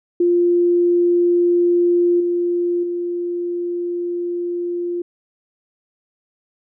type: tone with level steps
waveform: sine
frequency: 349.2 Hz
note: F4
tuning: in tune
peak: -12 / -16 / -20 dBFS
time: 0.2-5.02 s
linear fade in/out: 5 ms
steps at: 2.2 / 2.83 s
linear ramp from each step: 5 ms
effects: none